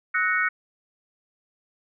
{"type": "chord", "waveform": "sine", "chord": "F# dominant seventh", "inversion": "third", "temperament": "equal with one note detuned", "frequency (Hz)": [1285.4, 1480, 1864.7, 2217], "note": ["E6", "F#6", "A#6", "C#7"], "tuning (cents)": [-44, 0, 0, 0], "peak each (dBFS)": [-28, -24, -26, -27], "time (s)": [0.14, 0.49], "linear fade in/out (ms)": 10, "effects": []}